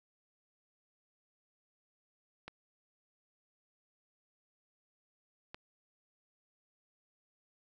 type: clicks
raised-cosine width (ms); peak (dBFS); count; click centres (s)
0.3; -28; 2; 2.48 / 5.545
effects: none